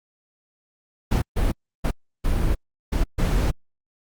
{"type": "noise bursts at uneven times", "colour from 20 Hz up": "brown", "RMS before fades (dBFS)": -20, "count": 6, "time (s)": [[1.11, 1.22], [1.36, 1.52], [1.84, 1.91], [2.24, 2.55], [2.92, 3.04], [3.18, 3.51]], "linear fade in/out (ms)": 10, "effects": ["Opus 48 kbps"]}